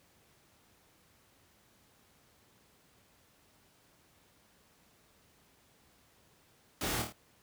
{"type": "noise with echo", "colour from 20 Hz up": "pink", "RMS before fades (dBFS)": -35, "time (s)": [6.81, 7.02], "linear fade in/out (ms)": 2, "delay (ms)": 26, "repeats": 4, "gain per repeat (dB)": -4, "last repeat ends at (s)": 7.124, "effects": ["pink hiss -66 dBFS RMS until 7.42 s", "high-pass 60 Hz 12 dB/octave"]}